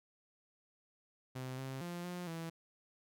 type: tone with pitch steps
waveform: sawtooth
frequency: 129.2 / 132.9 / 174.2 / 177.7 / 164.8 Hz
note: C3 / C3 / F3 / F3 / E3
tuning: -21 / +27 / -4 / +30 / 0 cents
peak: -37 dBFS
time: 1.35-2.5 s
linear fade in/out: 10 ms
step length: 230 ms
effects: none